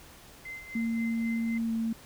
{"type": "tone with tremolo", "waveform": "sine", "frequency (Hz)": 2071, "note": "C7", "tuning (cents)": -18, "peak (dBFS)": -37, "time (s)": [0.45, 1.58], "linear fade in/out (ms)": 5, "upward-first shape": "sine", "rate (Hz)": 3.8, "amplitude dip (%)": 65}
{"type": "tone with pitch glide", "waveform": "sine", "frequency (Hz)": [228.5, 226.1], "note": ["A#3", "A3"], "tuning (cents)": [-34, 47], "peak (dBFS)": -27, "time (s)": [0.75, 1.93], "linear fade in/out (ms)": 5, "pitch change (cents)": -19, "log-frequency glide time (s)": [1.65, 1.72]}
{"effects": ["pink hiss -52 dBFS RMS until 2.05 s"]}